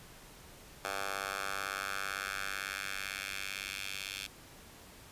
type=tone with high-pass filter sweep; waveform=10% pulse; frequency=97.9 Hz; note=G2; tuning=2 cents flat; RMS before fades=-39 dBFS; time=0.84-4.27 s; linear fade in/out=10 ms; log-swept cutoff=890 to 2900 Hz; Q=1.8; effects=pink hiss -54 dBFS RMS until 5.11 s + resampled to 32000 Hz